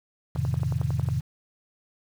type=chord; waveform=sine; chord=F dominant seventh; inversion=none; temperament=just; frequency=87.31 / 109.13 / 130.96 / 157.15 Hz; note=F2 / A2 / C3 / Eb3; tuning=0 / -14 / +2 / +18 cents; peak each=-30 / -30 / -27 / -31 dBFS; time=0.35-1.21 s; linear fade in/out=10 ms
type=click train; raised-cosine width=1 ms; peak=-22 dBFS; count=9; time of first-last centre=0.36-1.087 s; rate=11 Hz
effects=8-bit